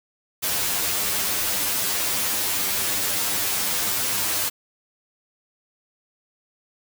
white noise with comb filter, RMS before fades -24 dBFS, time 0.42-4.5 s, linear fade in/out 20 ms, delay 10 ms, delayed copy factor +0.95, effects none

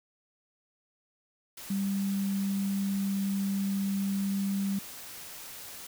sine tone in noise, 196.8 Hz, G3, 7 cents sharp, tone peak -27 dBFS, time 1.7-4.79 s, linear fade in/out 5 ms, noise white, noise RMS -44 dBFS, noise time 1.57-5.87 s, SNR +14 dB, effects none

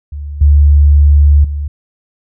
sine tone with level steps, 72.7 Hz, D2, 17 cents flat, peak -20 / -3 / -15 dBFS, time 0.12-1.68 s, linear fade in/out 5 ms, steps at 0.41 / 1.44 s, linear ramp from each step 5 ms, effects none

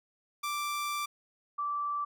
sawtooth / sine tone pair in turn, 1174.7 / 1164.6 Hz, D6 / D6, 0 / -15 cents, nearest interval unison, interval 15 cents, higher first, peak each -28 / -30 dBFS, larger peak first, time 0.43-1.06 / 1.58-2.05 s, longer first, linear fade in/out 10 ms, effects none

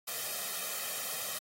white noise with comb filter, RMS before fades -37 dBFS, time 0.07-1.39 s, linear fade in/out 10 ms, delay 1.6 ms, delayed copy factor +0.75, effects high-pass 200 Hz 12 dB/octave + AAC 48 kbps

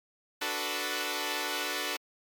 5% pulse chord, B minor seventh, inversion first, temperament equal, 293.7 / 370 / 440 / 493.9 Hz, D4 / F#4 / A4 / B4, 0 / 0 / 0 / 0 cents, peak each -25 dBFS, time 0.41-1.97 s, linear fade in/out 10 ms, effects MP3 96 kbps

